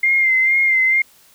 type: tone with vibrato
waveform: sine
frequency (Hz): 2099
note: C7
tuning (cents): +5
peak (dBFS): -12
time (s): 0.03-1.02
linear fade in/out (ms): 5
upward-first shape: sine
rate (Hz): 2.2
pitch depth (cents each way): 38
effects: white hiss -51 dBFS RMS until 1.34 s